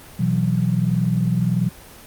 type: chord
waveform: sine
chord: B suspended fourth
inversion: none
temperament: equal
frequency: 123.47 / 164.81 / 185 Hz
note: B2 / E3 / F#3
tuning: 0 / 0 / 0 cents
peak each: -21 dBFS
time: 0.19-1.69 s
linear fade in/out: 10 ms
effects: pink hiss -42 dBFS RMS until 2.06 s + Opus 24 kbps